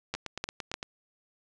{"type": "two click trains", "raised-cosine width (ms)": 0.2, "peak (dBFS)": [-18, -14], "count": [7, 3], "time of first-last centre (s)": [[0.15, 0.829], [0.14, 0.741]], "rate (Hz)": [8.84, 3.33], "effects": ["resampled to 22050 Hz"]}